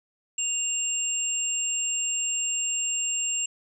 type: tone pair together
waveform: sine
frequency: 2794 / 7480 Hz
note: F7 / A#8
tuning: 0 / +5 cents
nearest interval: octave + perfect fourth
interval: 1705 cents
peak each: -30 / -26 dBFS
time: 0.38-3.46 s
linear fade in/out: 5 ms
effects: none